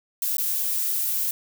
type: noise with dropouts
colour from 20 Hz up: violet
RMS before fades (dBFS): -25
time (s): 0.22-1.31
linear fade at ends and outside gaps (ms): 2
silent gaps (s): 0.37-0.382
effects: none